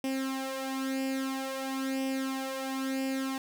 sawtooth tone with flanger, 266.4 Hz, C4, 31 cents sharp, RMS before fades -33 dBFS, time 0.04-3.38 s, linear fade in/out 2 ms, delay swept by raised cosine 0.36 to 3.36 ms, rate 0.5 Hz, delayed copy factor +0.7, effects none

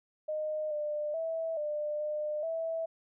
sine tone with pitch steps, 615 / 598 / 652 / 598 / 603 / 654 Hz, D#5 / D5 / E5 / D5 / D5 / E5, -20 / +31 / -19 / +31 / +46 / -14 cents, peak -31 dBFS, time 0.28-2.86 s, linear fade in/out 10 ms, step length 430 ms, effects none

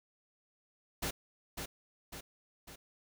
pink noise with echo, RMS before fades -36 dBFS, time 1.02-1.11 s, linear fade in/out 10 ms, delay 550 ms, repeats 3, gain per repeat -5 dB, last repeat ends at 2.76 s, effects none

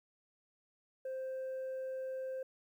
sine tone, 523.3 Hz, C5, in tune, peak -35 dBFS, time 1.05-2.43 s, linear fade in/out 5 ms, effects tanh soft clip ceiling -37 dBFS + 12-bit

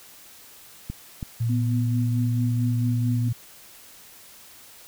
clicks, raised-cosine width 5 ms, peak -18 dBFS, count 2, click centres 0.9 / 1.228 s
sine tone with pitch glide, 115.9 to 117.11 Hz, A#2 to A#2, -10 to +8 cents, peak -21 dBFS, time 1.4-3.33 s, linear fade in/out 10 ms, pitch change +18 cents, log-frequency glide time 1.62-2.49 s
sine tone with tremolo, 246.9 Hz, B3, in tune, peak -24 dBFS, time 1.49-3.29 s, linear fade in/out 10 ms, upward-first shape sine, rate 4.5 Hz, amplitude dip 55%
effects white hiss -48 dBFS RMS until 4.87 s

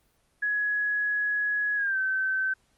sine tone with pitch glide, 1678 to 1538.7 Hz, G#6 to G6, +17 to -33 cents, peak -24 dBFS, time 0.42-2.54 s, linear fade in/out 10 ms, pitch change -150 cents, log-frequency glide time 1.76-1.98 s, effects pink hiss -68 dBFS RMS until 2.77 s + Opus 24 kbps

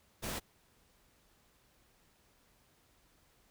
pink noise, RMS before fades -39 dBFS, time 0.22-0.4 s, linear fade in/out 20 ms, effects pink hiss -69 dBFS RMS until 3.5 s

